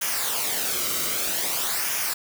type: noise with flanger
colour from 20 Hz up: white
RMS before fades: -26 dBFS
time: 0.01-2.14 s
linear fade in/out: 10 ms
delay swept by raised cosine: 0.24 to 1.18 ms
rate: 0.52 Hz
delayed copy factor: -0.6
effects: none